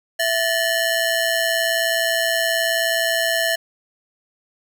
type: ring-modulated tone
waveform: sawtooth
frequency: 1207 Hz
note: D6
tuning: 47 cents sharp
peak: -11 dBFS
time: 0.19-3.56 s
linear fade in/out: 10 ms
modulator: 544 Hz
effects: none